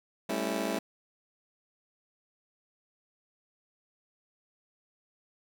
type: chord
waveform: 20% pulse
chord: A dominant seventh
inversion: third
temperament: just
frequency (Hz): 198 / 220 / 275 / 330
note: G3 / A3 / C#4 / E4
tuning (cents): +18 / 0 / -14 / +2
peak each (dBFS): -31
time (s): 0.29-0.79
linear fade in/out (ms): 5
effects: none